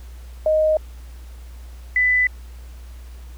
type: tone pair in turn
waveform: sine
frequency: 622.3 / 1996.3 Hz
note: D#5 / B6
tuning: 0 / +18 cents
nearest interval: octave + minor sixth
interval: 2018 cents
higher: second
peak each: -14 dBFS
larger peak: neither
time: 0.46-0.77 / 1.96-2.27 s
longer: neither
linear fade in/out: 2 ms
effects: added 60 Hz sine -35 dBFS peak until 3.37 s + pink hiss -51 dBFS RMS until 3.37 s